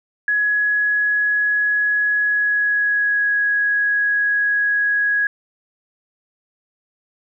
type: tone with pitch glide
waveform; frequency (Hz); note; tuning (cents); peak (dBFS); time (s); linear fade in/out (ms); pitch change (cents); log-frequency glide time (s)
sine; 1680 to 1663.6; G#6 to G#6; +19 to +2; -15; 0.28-5.27; 2; -17; 2.24-3.29
effects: none